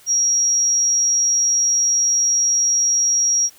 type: tone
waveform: sine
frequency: 5660 Hz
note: F8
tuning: 22 cents sharp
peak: -14 dBFS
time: 0.06-3.5 s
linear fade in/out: 50 ms
effects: white hiss -49 dBFS RMS until 3.58 s